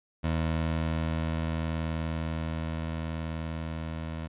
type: tone with level ramp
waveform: 20% pulse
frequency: 80.7 Hz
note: E2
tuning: 36 cents flat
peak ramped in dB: -21 to -29 dBFS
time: 0.23-4.28 s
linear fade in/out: 20 ms
effects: resampled to 8000 Hz